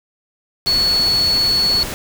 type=tone in noise; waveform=sine; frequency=4400 Hz; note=C#8; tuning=14 cents flat; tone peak=-13 dBFS; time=0.67-1.83 s; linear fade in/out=0 ms; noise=pink; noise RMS=-26 dBFS; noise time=0.66-1.94 s; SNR=+10 dB; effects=none